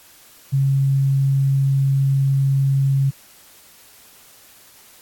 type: tone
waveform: sine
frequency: 136.6 Hz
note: C#3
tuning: 25 cents flat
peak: -14 dBFS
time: 0.52-3.11 s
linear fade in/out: 20 ms
effects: white hiss -48 dBFS RMS until 5.01 s + AAC 64 kbps